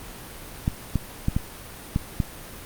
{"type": "clicks", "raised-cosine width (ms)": 5, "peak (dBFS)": -9, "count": 6, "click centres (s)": [0.679, 0.957, 1.284, 1.365, 1.961, 2.202], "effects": ["pink hiss -40 dBFS RMS until 2.65 s", "Opus 32 kbps"]}